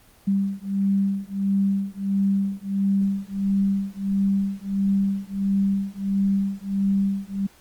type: beating tone pair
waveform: sine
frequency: 196 / 197.5 Hz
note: G3 / G3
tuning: 0 / +13 cents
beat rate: 1.5 Hz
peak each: -23 dBFS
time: 0.27-7.47 s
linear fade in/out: 10 ms
effects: pink hiss -54 dBFS RMS until 7.6 s + Opus 24 kbps